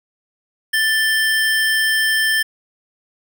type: tone pair together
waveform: square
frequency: 1764 / 3143 Hz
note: A6 / G7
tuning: +4 / +4 cents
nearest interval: minor seventh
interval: 1000 cents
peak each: -16 / -23 dBFS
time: 0.73-2.43 s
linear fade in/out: 10 ms
effects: none